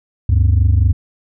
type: tone pair together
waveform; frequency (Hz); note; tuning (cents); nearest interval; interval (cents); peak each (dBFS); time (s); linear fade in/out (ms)
sine; 73.1 / 97.58; D2 / G2; -7 / -7; perfect fourth; 500; -10; 0.29-0.93; 5
effects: tanh soft clip ceiling -6 dBFS

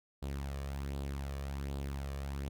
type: tone with flanger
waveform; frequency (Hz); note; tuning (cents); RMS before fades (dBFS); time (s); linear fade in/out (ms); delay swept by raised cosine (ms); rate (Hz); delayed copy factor
sawtooth; 69.3; C#2; 0; -39; 0.22-2.49; 10; 0.24 to 1.74; 1.3; +0.5
effects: none

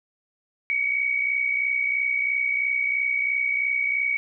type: tone pair together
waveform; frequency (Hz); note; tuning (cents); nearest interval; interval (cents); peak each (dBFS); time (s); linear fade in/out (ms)
sine; 2200 / 2263; C#7 / C#7; -14 / +35; unison; 49; -28 / -22; 0.7-4.17; 0
effects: none

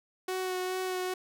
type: tone with vibrato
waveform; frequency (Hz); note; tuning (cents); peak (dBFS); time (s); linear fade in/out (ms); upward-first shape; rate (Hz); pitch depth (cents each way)
sawtooth; 370; F#4; 0; -27; 0.28-1.14; 5; sine; 2.4; 15
effects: none

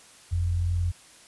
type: tone pair together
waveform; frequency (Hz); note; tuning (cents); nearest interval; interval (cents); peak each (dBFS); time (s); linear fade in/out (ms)
sine; 45.5 / 87.3; F#1 / F2; -28 / 0; major seventh; 1128; -32 / -23; 0.31-0.92; 20
effects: white hiss -52 dBFS RMS until 1.27 s + resampled to 24000 Hz

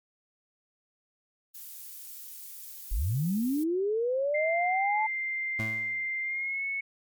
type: noise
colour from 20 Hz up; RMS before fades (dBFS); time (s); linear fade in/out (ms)
violet; -43; 1.54-3.64; 10
type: linear sweep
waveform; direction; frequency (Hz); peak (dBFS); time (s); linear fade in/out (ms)
sine; up; 31.79 to 880; -25; 2.91-5.07; 10
type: tone with pitch glide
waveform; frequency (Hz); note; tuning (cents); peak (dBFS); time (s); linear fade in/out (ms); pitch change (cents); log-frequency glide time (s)
sine; 2093 to 2203; C7 to C#7; 0 to -11; -29; 4.34-6.81; 10; +89; 6.23-6.64
type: tone with exponential decay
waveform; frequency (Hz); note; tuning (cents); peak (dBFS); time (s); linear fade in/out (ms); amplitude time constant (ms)
25% pulse; 110; A2; 0; -26; 5.59-6.1; 5; 110
effects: MP3 96 kbps

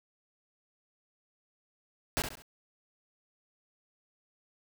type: noise with echo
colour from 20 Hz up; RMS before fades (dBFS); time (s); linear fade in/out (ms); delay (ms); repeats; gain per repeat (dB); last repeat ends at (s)
pink; -30; 2.17-2.22; 0; 67; 3; -8; 2.421
effects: none

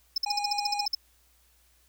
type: tone bursts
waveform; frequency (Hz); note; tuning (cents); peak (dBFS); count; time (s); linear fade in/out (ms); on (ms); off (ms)
triangle; 5260; E8; -5; -22; 12; 0.16-0.95; 5; 20; 50
type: harmonic tone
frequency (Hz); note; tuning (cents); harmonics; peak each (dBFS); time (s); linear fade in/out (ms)
820; G#5; -22; 1 / 3 / 5 / 7 / 9 / 10; -30 / -40 / -44 / -47 / -49 / -50; 0.26-0.86; 5
effects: added 60 Hz sine -65 dBFS peak until 1.88 s + white hiss -65 dBFS RMS until 1.88 s

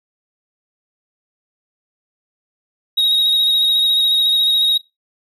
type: tone with vibrato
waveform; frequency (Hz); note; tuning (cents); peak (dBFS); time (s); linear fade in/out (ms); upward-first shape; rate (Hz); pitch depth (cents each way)
triangle; 3778; A#7; +22; -11; 2.97-4.78; 10; square; 14; 18
effects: noise-tail reverb RT60 0.2 s tail -19 dB re dry

